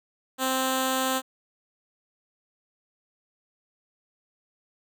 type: tone with notch filter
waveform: 5% pulse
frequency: 261.6 Hz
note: C4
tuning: in tune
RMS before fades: -26 dBFS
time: 0.38-1.22 s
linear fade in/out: 50 ms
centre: 2200 Hz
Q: 1.2
effects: none